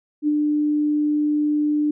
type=tone with ADSR envelope; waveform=sine; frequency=298.2 Hz; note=D4; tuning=27 cents sharp; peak=-15 dBFS; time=0.22-1.91 s; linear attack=57 ms; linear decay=30 ms; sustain=-2 dB; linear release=5 ms; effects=none